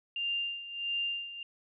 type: tone with tremolo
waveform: sine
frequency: 2794 Hz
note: F7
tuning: in tune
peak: -29 dBFS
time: 0.16-1.43 s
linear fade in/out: 2 ms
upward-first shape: sine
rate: 1.5 Hz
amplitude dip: 75%
effects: none